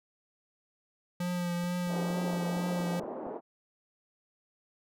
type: tone with vibrato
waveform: square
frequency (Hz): 176.1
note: F3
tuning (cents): +15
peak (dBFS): -31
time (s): 1.2-3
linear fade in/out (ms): 5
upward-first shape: triangle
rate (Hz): 2.2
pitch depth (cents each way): 25
type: click train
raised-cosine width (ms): 2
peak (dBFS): -36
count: 8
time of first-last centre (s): 1.64-3.268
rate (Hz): 4.3
type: band-pass noise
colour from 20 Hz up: white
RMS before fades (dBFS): -39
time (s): 1.88-3.41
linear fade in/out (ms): 50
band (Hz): 230 to 750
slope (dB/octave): 24
effects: none